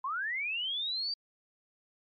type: linear sweep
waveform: sine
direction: up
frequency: 1000 to 4699 Hz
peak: -31 dBFS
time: 0.04-1.14 s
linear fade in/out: 5 ms
effects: MP3 32 kbps